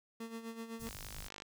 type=tone with tremolo; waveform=30% pulse; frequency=227.6 Hz; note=A#3; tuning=41 cents flat; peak=-38 dBFS; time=0.2-0.89 s; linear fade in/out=5 ms; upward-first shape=sine; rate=7.9 Hz; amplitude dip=65%
type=band-stop noise; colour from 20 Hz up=pink; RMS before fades=-48 dBFS; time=0.79-1.29 s; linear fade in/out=20 ms; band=180 to 5000 Hz; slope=24 dB/octave
type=click train; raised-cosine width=0.2 ms; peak=-29 dBFS; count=29; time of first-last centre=0.87-1.421 s; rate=50.8 Hz
effects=none